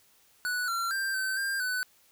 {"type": "tone with pitch steps", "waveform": "square", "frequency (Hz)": [1478, 1366, 1579, 1538, 1593, 1501], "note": ["F#6", "F6", "G6", "G6", "G6", "F#6"], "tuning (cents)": [-2, -39, 12, -33, 27, 24], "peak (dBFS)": -29, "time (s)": [0.45, 1.83], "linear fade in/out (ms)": 0, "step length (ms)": 230, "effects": ["white hiss -63 dBFS RMS until 2.11 s"]}